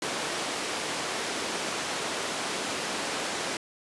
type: band-pass noise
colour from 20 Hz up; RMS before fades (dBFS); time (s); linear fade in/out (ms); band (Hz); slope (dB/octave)
pink; -32; 0.02-3.57; 2; 310 to 8600; 12
effects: resampled to 24000 Hz